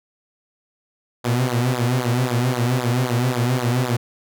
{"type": "tone with flanger", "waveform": "sawtooth", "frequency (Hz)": 123.47, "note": "B2", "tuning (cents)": 0, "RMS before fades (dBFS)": -20, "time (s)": [1.24, 3.97], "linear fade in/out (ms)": 10, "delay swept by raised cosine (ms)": [0.35, 6.35], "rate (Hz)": 3.8, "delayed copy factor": -0.95, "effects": []}